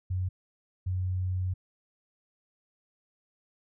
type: tone pair in turn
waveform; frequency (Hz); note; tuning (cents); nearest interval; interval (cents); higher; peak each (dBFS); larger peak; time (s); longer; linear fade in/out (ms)
sine; 92.1 / 92.1; F#2 / F#2; -7 / -7; unison; 0; neither; -27; neither; 0.1-0.29 / 0.86-1.54; second; 10
effects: none